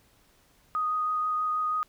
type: tone with vibrato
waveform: sine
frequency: 1244.5 Hz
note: D#6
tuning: in tune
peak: -25 dBFS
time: 0.75-1.83 s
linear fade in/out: 0 ms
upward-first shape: triangle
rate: 6.2 Hz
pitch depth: 11 cents each way
effects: pink hiss -63 dBFS RMS until 1.88 s